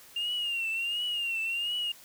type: tone with vibrato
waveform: sine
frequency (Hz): 2794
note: F7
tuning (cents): 0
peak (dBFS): -27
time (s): 0.16-1.92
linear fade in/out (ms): 5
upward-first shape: triangle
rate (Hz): 1.4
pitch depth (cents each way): 97
effects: tanh soft clip ceiling -26 dBFS + white hiss -53 dBFS RMS until 2.04 s